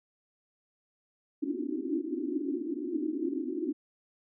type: band-pass noise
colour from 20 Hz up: pink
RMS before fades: -33 dBFS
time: 1.42-3.73 s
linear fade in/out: 10 ms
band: 260 to 360 Hz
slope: 96 dB/octave
effects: none